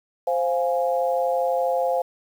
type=chord; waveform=sine; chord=F minor; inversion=second; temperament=equal; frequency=523.3 / 698.5 / 830.6 Hz; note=C5 / F5 / Ab5; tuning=0 / 0 / 0 cents; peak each=-22 / -24 / -28 dBFS; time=0.27-2.02 s; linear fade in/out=5 ms; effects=8-bit